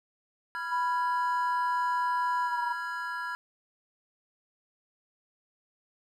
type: chord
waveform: triangle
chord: F diminished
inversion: second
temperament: equal with one note detuned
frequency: 987.8 / 1383.3 / 1661.2 Hz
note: Cb6 / F6 / Ab6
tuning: 0 / -17 / 0 cents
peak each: -35 dBFS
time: 0.55-3.35 s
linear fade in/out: 0 ms
type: tone with pitch glide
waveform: sine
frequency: 987.8 to 963 Hz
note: B5 to B5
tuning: 0 to -44 cents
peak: -29 dBFS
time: 0.71-2.74 s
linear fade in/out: 20 ms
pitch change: -44 cents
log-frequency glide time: 2.42-2.61 s
effects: none